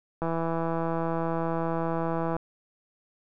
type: click train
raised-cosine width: 1 ms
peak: -16 dBFS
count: 355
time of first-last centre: 0.22-2.365 s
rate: 165 Hz
effects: none